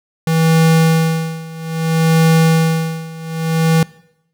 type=tone with tremolo; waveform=square; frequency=162.2 Hz; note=E3; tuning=28 cents flat; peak=-9 dBFS; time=0.27-3.83 s; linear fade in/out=2 ms; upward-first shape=sine; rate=0.61 Hz; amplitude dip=90%; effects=noise-tail reverb RT60 0.8 s tail -22 dB re dry